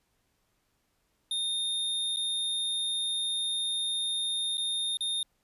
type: tone with dropouts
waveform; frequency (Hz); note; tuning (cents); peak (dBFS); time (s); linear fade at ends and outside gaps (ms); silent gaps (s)
square; 3657; A#7; -34; -29; 1.31-5.23; 2; 2.162-2.169 / 4.572-4.579 / 4.971-5.007
effects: pink hiss -74 dBFS RMS until 5.43 s + resampled to 32000 Hz